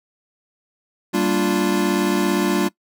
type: chord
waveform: square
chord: G minor seventh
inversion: none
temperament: equal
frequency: 196 / 233.1 / 293.7 / 349.2 Hz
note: G3 / Bb3 / D4 / F4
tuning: 0 / 0 / 0 / 0 cents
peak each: -23 / -26 / -23 / -22 dBFS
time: 1.13-2.69 s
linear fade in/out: 20 ms
effects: noise-tail reverb RT60 0.1 s tail -21 dB re dry

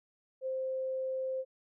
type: tone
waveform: sine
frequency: 523.3 Hz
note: C5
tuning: in tune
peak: -32 dBFS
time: 0.41-1.45 s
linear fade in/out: 50 ms
effects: none

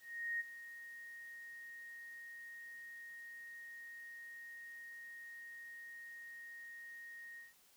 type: tone with ADSR envelope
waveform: sine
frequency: 1864.7 Hz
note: A#6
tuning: in tune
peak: -35 dBFS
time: 0-7.54 s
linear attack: 400 ms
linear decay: 23 ms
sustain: -14 dB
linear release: 160 ms
effects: white hiss -68 dBFS RMS until 7.76 s

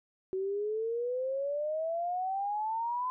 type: exponential sweep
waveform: sine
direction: up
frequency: 373.6 to 1020 Hz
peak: -30 dBFS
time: 0.33-3.1 s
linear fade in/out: 0 ms
effects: none

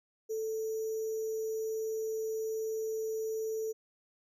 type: tone with sample-and-hold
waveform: sine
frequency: 440.6 Hz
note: A4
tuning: 2 cents sharp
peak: -32 dBFS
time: 0.29-3.73 s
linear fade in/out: 20 ms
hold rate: 6300 Hz
effects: none

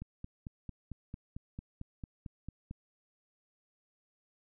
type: click train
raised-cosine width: 5 ms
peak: -29 dBFS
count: 13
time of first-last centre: 0.02-2.711 s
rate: 4.46 Hz
effects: none

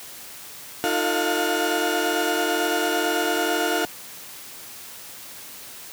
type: tone cluster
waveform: 30% pulse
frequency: 311.3 / 353.5 / 448.1 / 698 / 1448 Hz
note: D#4 / F4 / A4 / F5 / F#6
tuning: +1 / +21 / +32 / -1 / -38 cents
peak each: -25 dBFS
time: 0.84-3.85 s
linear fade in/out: 0 ms
effects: white hiss -40 dBFS RMS until 5.92 s + high-pass 80 Hz 12 dB/octave

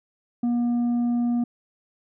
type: tone with tanh clipping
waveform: sine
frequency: 239.5 Hz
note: A#3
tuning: 47 cents sharp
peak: -21 dBFS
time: 0.43-1.44 s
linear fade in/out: 5 ms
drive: 4 dB
effects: none

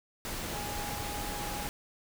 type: tone in noise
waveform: sine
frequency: 825 Hz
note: G#5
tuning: 12 cents flat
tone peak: -40 dBFS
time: 0.53-1.67 s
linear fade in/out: 0 ms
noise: pink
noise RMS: -37 dBFS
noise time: 0.25-1.69 s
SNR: -6 dB
effects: none

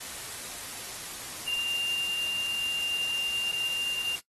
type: tone in noise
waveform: sine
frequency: 2794 Hz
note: F7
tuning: in tune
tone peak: -27 dBFS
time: 1.47-4.16 s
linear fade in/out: 10 ms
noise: white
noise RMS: -39 dBFS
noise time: 0-4.2 s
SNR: +9 dB
effects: noise-tail reverb RT60 0.1 s tail -17 dB re dry + AAC 32 kbps

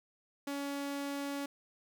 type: tone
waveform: sawtooth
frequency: 281.7 Hz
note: C#4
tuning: 28 cents sharp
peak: -32 dBFS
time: 0.47-1.46 s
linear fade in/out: 5 ms
effects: 12-bit

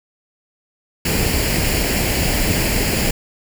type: noise with comb filter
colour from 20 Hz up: pink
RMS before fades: -18 dBFS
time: 1.05-3.11 s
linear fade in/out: 5 ms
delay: 0.41 ms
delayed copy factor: +0.6
effects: none

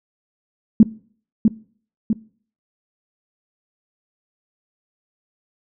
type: tone with echo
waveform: sine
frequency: 220 Hz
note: A3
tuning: in tune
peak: -4 dBFS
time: 0.8-0.83 s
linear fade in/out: 2 ms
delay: 650 ms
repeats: 2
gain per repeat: -5 dB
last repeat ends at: 2.13 s
effects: noise-tail reverb RT60 0.5 s tail -21 dB re dry

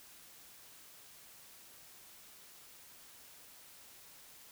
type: silence
effects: white hiss -57 dBFS RMS until 4.51 s

